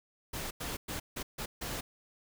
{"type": "noise bursts at uneven times", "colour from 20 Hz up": "pink", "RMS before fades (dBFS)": -38, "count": 6, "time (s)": [[0.33, 0.51], [0.6, 0.77], [0.88, 1], [1.16, 1.23], [1.38, 1.46], [1.61, 1.81]], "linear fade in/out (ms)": 10, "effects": []}